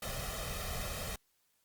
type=noise with comb filter; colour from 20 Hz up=pink; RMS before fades=-39 dBFS; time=0.02-1.16 s; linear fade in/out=5 ms; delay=1.6 ms; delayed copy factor=+0.75; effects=white hiss -75 dBFS RMS until 1.64 s + Opus 48 kbps